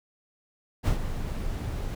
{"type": "noise with ADSR envelope", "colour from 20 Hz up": "brown", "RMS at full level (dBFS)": -21, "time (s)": [0.83, 1.95], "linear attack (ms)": 43, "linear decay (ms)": 99, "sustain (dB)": -10, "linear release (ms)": 6, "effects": []}